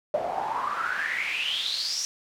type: noise with band-pass filter sweep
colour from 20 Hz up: pink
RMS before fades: -29 dBFS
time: 0.14-2.05 s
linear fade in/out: 0 ms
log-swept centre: 590 to 5900 Hz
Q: 9.8
effects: none